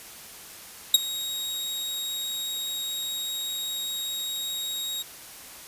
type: tone with ADSR envelope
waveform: sawtooth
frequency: 3781 Hz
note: A#7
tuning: 24 cents sharp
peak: -7 dBFS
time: 0.94-5.03 s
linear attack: 4 ms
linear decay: 23 ms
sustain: -19 dB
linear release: 16 ms
effects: white hiss -44 dBFS RMS until 5.67 s + resampled to 32000 Hz